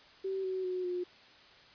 sine tone with pitch steps, 384.2 / 375.2 / 366.4 / 357.9 Hz, G4 / F#4 / F#4 / F4, -35 / +24 / -17 / +42 cents, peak -32 dBFS, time 0.24-1.04 s, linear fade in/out 10 ms, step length 200 ms, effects white hiss -57 dBFS RMS until 1.74 s + resampled to 11025 Hz

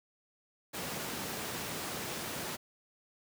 pink high-pass noise, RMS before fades -39 dBFS, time 0.73-2.57 s, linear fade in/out 20 ms, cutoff 140 Hz, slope 12 dB/octave, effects none

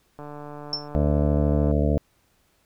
click train, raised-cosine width 1 ms, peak -25 dBFS, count 225, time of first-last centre 0.19-1.714 s, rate 147 Hz
sine tone with exponential decay, 5370 Hz, E8, 31 cents sharp, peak -20 dBFS, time 0.73-0.88 s, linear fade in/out 1 ms, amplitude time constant 32 ms
harmonic tone, 73.42 Hz, D2, in tune, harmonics 1 / 2 / 3 / 4 / 6 / 7 / 8 / 9, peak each -22 / -25 / -27 / -28 / -30 / -30 / -31 / -32 dBFS, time 0.95-1.98 s, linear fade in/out 0 ms
effects pink hiss -65 dBFS RMS until 2.65 s

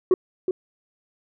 sine tone with echo, 370 Hz, F#4, in tune, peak -10 dBFS, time 0.11-0.14 s, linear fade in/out 2 ms, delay 370 ms, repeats 1, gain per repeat -9 dB, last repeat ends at 0.51 s, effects tanh soft clip ceiling -12 dBFS

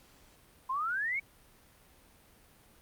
sine exponential sweep, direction up, 1010 to 2271 Hz, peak -30 dBFS, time 0.69-1.2 s, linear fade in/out 10 ms, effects pink hiss -61 dBFS RMS until 2.81 s + Opus 48 kbps

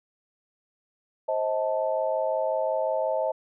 sine chord, A diminished, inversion first, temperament just, 528 / 633.6 / 880 Hz, C5 / Eb5 / A5, +16 / +31 / 0 cents, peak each -28 / -26 / -31 dBFS, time 1.28-3.32 s, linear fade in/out 10 ms, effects none

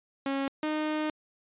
sawtooth tone pair in turn, 273.6 / 307.1 Hz, C#4 / D#4, -23 / -23 cents, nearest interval major second, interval 200 cents, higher second, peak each -24 dBFS, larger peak neither, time 0.26-0.48 / 0.63-1.1 s, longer second, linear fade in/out 2 ms, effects resampled to 8000 Hz

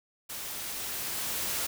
white noise with level ramp, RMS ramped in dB -39 to -31 dBFS, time 0.29-1.67 s, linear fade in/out 10 ms, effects none

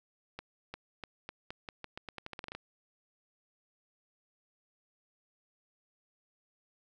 accelerating click train, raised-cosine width 0.3 ms, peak -25 dBFS, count 17, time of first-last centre 0.39-2.55 s, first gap 350 ms, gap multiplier 0.85, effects none

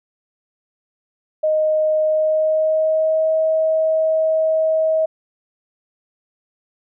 sine tone with pitch glide, 621 to 635.9 Hz, D#5 to D#5, -3 to +38 cents, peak -14 dBFS, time 1.43-5.06 s, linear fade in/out 10 ms, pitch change +41 cents, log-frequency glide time 2.03-3.32 s, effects none

